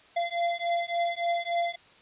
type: beating tone pair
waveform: square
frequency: 686 / 689.5 Hz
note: F5 / F5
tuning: -31 / -22 cents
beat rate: 3.5 Hz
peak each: -30 dBFS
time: 0.16-1.76 s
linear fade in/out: 10 ms
effects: white hiss -56 dBFS RMS until 2.01 s + resampled to 8000 Hz